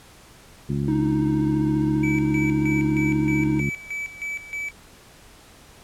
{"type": "harmonic tone", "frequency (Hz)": 70.4, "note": "C#2", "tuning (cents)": 27, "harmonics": [1, 2, 3, 4, 5], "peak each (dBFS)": [-34, -24, -27, -33, -33], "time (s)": [0.69, 3.7], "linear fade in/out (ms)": 5}
{"type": "tone with vibrato", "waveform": "triangle", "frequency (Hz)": 311.1, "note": "D#4", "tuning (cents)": 0, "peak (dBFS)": -19, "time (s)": [0.88, 3.6], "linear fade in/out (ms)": 2, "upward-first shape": "sine", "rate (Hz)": 15, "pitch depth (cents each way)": 36}
{"type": "tone with tremolo", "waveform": "triangle", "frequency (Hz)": 2300, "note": "D7", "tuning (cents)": -37, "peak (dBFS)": -25, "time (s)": [2.03, 4.71], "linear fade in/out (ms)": 5, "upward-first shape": "square", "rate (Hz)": 3.2, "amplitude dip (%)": 75}
{"effects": ["pink hiss -49 dBFS RMS until 5.83 s", "low-pass 12000 Hz 12 dB/octave"]}